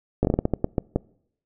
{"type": "slowing click train", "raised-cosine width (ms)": 2, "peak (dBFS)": -7, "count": 11, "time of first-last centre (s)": [0.23, 0.96], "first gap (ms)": 18, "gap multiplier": 1.29, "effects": ["noise-tail reverb RT60 0.7 s tail -25 dB re dry"]}